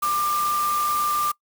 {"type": "tone in noise", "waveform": "sine", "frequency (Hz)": 1191, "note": "D6", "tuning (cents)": 24, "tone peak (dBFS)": -20, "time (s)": [0.02, 1.32], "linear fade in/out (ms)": 10, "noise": "white", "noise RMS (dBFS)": -32, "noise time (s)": [0.02, 1.32], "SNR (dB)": 9, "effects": ["noise-tail reverb RT60 0.1 s tail -24 dB re dry"]}